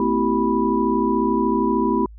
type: tone cluster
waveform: sine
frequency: 224.2 / 257.6 / 329.9 / 386.5 / 984 Hz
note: A3 / C4 / E4 / G4 / B5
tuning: +33 / -27 / +1 / -24 / -7 cents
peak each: -23 dBFS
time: 0-2.06 s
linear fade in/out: 2 ms
effects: added 54 Hz sine -38 dBFS peak until 2.18 s